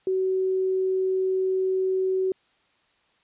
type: tone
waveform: sine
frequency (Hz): 376.7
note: F#4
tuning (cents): +31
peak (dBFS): -21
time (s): 0.07-2.32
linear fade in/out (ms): 2
effects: white hiss -65 dBFS RMS until 3.23 s + resampled to 8000 Hz